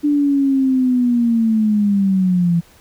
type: linear sweep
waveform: sine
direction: down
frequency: 295.6 to 167.3 Hz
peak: -12 dBFS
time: 0.03-2.61 s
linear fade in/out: 20 ms
effects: pink hiss -49 dBFS RMS until 2.8 s